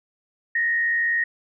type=tone with frequency modulation; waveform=sine; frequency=1864.7 Hz; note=A#6; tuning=in tune; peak=-19 dBFS; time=0.55-1.24 s; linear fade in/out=5 ms; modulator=78.9 Hz; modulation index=0.54; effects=none